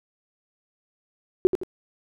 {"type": "tone with echo", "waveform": "sine", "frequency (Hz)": 370, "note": "F#4", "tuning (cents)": 0, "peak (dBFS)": -11, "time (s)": [1.45, 1.47], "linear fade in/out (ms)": 0, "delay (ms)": 82, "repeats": 2, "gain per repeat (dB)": -8, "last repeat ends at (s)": 1.634, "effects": []}